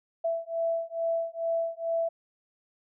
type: beating tone pair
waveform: sine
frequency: 663 / 665.3 Hz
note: E5 / E5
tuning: +10 / +16 cents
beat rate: 2.3 Hz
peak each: -30 dBFS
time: 0.24-2.09 s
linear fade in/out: 10 ms
effects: none